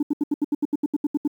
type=tone bursts; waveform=sine; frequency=293.2 Hz; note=D4; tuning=3 cents flat; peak=-16 dBFS; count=13; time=0-1.277 s; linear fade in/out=5 ms; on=29 ms; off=75 ms; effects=tanh soft clip ceiling -16 dBFS + 9-bit